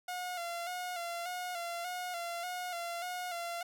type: tone with vibrato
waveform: sawtooth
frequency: 704 Hz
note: F5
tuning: 14 cents sharp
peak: -33 dBFS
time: 0.08-3.63 s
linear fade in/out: 5 ms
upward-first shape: square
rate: 1.7 Hz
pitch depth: 45 cents each way
effects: none